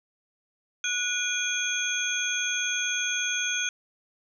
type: tone cluster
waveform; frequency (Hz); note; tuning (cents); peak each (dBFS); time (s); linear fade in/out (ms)
sine; 1467 / 2435 / 3344 / 6350; F#6 / D#7 / G#7 / G8; -15 / -38 / +11 / +21; -31; 0.84-3.69; 2
effects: 10-bit